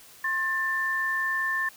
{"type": "tone pair together", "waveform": "sine", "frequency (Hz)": [1067, 1777.5], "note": ["C6", "A6"], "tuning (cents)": [34, 17], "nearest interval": "major sixth", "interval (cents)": 883, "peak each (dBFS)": [-32, -25], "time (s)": [0.24, 1.69], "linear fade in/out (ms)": 5, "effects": ["white hiss -51 dBFS RMS until 1.76 s"]}